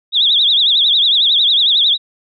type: tone with vibrato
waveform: sine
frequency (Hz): 3568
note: A7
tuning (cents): +23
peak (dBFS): -9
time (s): 0.12-1.98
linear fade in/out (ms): 50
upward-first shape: triangle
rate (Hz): 11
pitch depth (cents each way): 190
effects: none